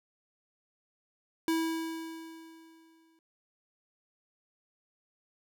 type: tone with exponential decay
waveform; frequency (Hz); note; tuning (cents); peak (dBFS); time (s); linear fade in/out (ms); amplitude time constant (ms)
square; 325.7; E4; -21; -26; 1.48-3.19; 1; 370
effects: none